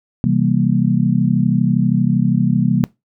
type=chord; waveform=sine; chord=C dominant seventh; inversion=none; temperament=just; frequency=130.81 / 163.52 / 196.22 / 235.5 Hz; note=C3 / E3 / G3 / Bb3; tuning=0 / -14 / +2 / +18 cents; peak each=-18 dBFS; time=0.24-2.84 s; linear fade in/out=0 ms; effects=noise-tail reverb RT60 0.2 s tail -21 dB re dry